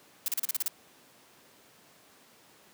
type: noise bursts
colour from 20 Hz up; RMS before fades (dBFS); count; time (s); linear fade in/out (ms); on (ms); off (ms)
blue; -29; 8; 0.26-0.681; 2; 22; 35
effects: pink hiss -58 dBFS RMS until 2.73 s + high-pass 200 Hz 12 dB/octave